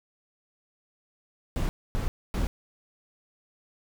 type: noise bursts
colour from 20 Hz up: brown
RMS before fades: -27 dBFS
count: 3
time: 1.56-2.47 s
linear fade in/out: 0 ms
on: 130 ms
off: 260 ms
effects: none